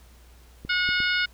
clicks, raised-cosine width 3 ms, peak -24 dBFS, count 3, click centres 0.65 / 0.89 / 1.003 s
harmonic tone, 726 Hz, F#5, 33 cents flat, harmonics 2 / 3 / 4 / 5 / 6 / 7, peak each -24 / -28 / -30 / -32 / -34 / -35 dBFS, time 0.69-1.26 s, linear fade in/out 10 ms
effects added 60 Hz sine -50 dBFS peak until 1.33 s + pink hiss -57 dBFS RMS until 1.33 s

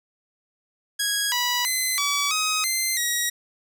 10% pulse tone with pitch steps, 1654 / 978 / 2042 / 1143 / 1262 / 2077 / 1904 Hz, G#6 / B5 / C7 / D6 / D#6 / C7 / A#6, -8 / -17 / -43 / -47 / +24 / -13 / +36 cents, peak -13 dBFS, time 0.99-3.3 s, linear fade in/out 10 ms, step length 330 ms, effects none

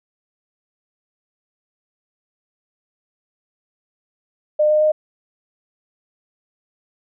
sine tone with pitch steps, 605 / 609.9 / 614.9 Hz, D#5 / D#5 / D#5, -49 / -35 / -21 cents, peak -12 dBFS, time 4.59-4.92 s, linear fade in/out 10 ms, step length 110 ms, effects none

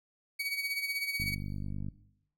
30% pulse tone with tremolo, 2256 Hz, C#7, 30 cents sharp, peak -28 dBFS, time 0.39-1.35 s, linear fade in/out 10 ms, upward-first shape sine, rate 16 Hz, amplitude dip 65%
click train, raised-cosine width 5 ms, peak -26 dBFS, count 35, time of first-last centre 1.2-1.885 s, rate 49.6 Hz
effects noise-tail reverb RT60 0.8 s tail -18 dB re dry

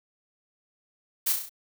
blue noise with echo, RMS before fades -25 dBFS, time 1.26-1.33 s, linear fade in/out 10 ms, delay 33 ms, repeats 5, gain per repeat -4 dB, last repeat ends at 1.495 s, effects none

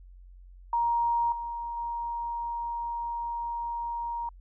sine tone with level steps, 940 Hz, A#5, 14 cents sharp, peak -23 / -32 / -30 dBFS, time 0.73-4.29 s, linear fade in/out 2 ms, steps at 1.32 / 1.77 s, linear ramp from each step 2 ms, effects added 45 Hz sine -47 dBFS peak until 4.4 s

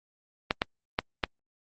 clicks, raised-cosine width 0.3 ms, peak -8 dBFS, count 4, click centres 0.509 / 0.619 / 0.989 / 1.238 s, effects Opus 32 kbps

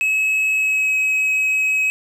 triangle tone with pitch glide, 2573 to 2551 Hz, E7 to D#7, -43 to +43 cents, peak -14 dBFS, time 0.01-1.9 s, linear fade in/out 0 ms, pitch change -14 cents, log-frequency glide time 0.54-0.93 s, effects none

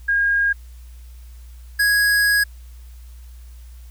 sine / square tone pair in turn, 1625 / 1659.1 Hz, G#6 / G#6, -38 / -2 cents, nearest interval unison, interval 36 cents, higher second, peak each -15 dBFS, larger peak neither, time 0.08-0.53 / 1.79-2.44 s, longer second, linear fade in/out 10 ms, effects added 60 Hz sine -37 dBFS peak until 3.9 s + white hiss -55 dBFS RMS until 3.9 s

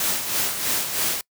white noise with tremolo, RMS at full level -22 dBFS, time 0-1.21 s, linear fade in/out 2 ms, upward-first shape sine, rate 3.1 Hz, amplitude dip 55%, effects noise-tail reverb RT60 0.1 s tail -25 dB re dry + high-pass 80 Hz 12 dB/octave

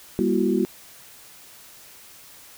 sine tone cluster, 199.6 / 240.5 / 338 / 373.9 Hz, G3 / B3 / E4 / F#4, +32 / -46 / +43 / +18 cents, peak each -24 dBFS, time 0.19-0.65 s, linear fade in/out 0 ms, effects white hiss -47 dBFS RMS until 2.57 s

